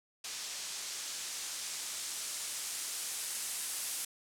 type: noise with low-pass filter sweep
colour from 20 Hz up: blue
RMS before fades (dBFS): -40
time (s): 0.24-4.05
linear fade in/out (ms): 5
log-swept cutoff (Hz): 6100 to 10000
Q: 1
effects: none